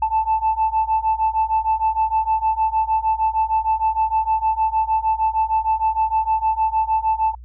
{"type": "beating tone pair", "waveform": "sine", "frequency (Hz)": [876, 882.5], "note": ["A5", "A5"], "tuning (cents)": [-8, 5], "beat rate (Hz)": 6.5, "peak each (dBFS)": [-19, -18], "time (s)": [0.02, 7.35], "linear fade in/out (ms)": 5, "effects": ["tanh soft clip ceiling -11 dBFS", "added 60 Hz sine -36 dBFS peak until 7.44 s"]}